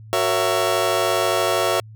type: chord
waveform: 30% pulse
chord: F# dominant seventh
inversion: none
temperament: just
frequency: 370 / 462.5 / 555 / 666 Hz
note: F#4 / A#4 / C#5 / E5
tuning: 0 / -14 / +2 / +18 cents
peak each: -22 / -23 / -21 / -19 dBFS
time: 0.13-1.8 s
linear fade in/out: 0 ms
effects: added 109 Hz sine -38 dBFS peak until 1.95 s